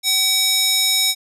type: tone with high-pass filter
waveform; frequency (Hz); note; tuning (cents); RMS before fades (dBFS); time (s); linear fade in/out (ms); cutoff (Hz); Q
square; 760; F#5; +46; -17; 0.03-1.15; 50; 4100; 1.4
effects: resampled to 32000 Hz